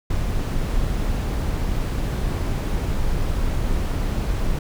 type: noise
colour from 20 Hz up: brown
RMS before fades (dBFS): -22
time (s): 0.1-4.59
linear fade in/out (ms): 5
effects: none